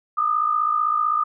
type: tone pair together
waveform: sine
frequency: 1211.3 / 1267 Hz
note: D#6 / D#6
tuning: -47 / +31 cents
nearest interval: minor second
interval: 78 cents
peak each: -19 / -24 dBFS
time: 0.17-1.24 s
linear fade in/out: 10 ms
effects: none